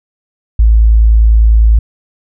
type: tone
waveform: sine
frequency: 55 Hz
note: A1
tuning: in tune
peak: -3 dBFS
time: 0.59-1.79 s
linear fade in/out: 5 ms
effects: none